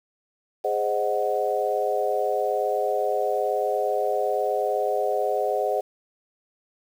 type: chord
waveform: sine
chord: Ab dominant seventh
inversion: none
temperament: equal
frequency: 415.3 / 523.3 / 622.3 / 740 Hz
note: Ab4 / C5 / Eb5 / Gb5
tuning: 0 / 0 / 0 / 0 cents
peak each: -27 dBFS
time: 0.64-5.81 s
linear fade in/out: 10 ms
effects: 8-bit